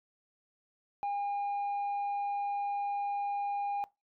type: tone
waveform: sine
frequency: 810 Hz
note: G#5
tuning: 43 cents flat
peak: -28 dBFS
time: 1.03-3.84 s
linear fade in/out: 0 ms
effects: noise-tail reverb RT60 0.2 s tail -22 dB re dry + tanh soft clip ceiling -30 dBFS